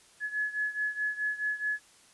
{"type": "beating tone pair", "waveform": "sine", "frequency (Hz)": [1700, 1704.7], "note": ["G#6", "G#6"], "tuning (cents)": [40, 45], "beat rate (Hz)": 4.7, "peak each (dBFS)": [-31, -34], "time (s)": [0.2, 1.8], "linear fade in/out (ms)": 50, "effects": ["white hiss -59 dBFS RMS until 2.13 s", "resampled to 24000 Hz"]}